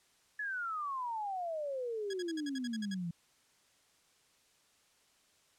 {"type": "exponential sweep", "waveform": "sine", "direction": "down", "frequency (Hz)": [1730, 164.81], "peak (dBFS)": -35, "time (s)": [0.39, 3.11], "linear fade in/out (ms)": 5}
{"type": "tone bursts", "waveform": "15% pulse", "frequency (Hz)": 1661.2, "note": "G#6", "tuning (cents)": 0, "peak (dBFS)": -35, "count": 10, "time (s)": [2.1, 2.945], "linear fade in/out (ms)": 5, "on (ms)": 35, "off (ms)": 55}
{"effects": ["white hiss -69 dBFS RMS until 5.58 s", "low-pass 9000 Hz 12 dB/octave"]}